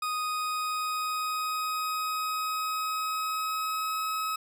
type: tone with pitch glide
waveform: 40% pulse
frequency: 1244.5 to 1279.5 Hz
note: D#6 to D#6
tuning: 0 to +48 cents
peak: -28 dBFS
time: 0.02-4.36 s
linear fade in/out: 5 ms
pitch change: +48 cents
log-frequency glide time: 0.13-4.03 s
effects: none